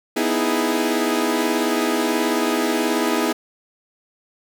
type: chord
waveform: sawtooth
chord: E major seventh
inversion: second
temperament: equal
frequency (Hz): 246.9 / 311.1 / 329.6 / 415.3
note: B3 / D#4 / E4 / G#4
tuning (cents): 0 / 0 / 0 / 0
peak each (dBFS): -20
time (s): 0.16-3.33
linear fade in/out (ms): 10
effects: none